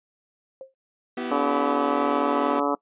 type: tone with exponential decay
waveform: sine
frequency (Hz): 531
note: C5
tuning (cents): +25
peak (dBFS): -32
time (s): 0.61-0.74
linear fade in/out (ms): 1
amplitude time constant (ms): 27
type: chord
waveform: sawtooth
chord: E minor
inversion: second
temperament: equal with one note detuned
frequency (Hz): 246.9 / 329.6 / 384.8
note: B3 / E4 / G4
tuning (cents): 0 / 0 / -32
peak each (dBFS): -26 / -31 / -29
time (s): 1.17-2.6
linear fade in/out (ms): 5
type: harmonic tone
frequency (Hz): 143.2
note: D3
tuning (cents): -43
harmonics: 2 / 3 / 4 / 5 / 6 / 7 / 8 / 9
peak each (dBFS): -26 / -29 / -28 / -31 / -32 / -31 / -30 / -31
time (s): 1.31-2.75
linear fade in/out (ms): 5
effects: noise-tail reverb RT60 0.1 s tail -22 dB re dry + resampled to 8000 Hz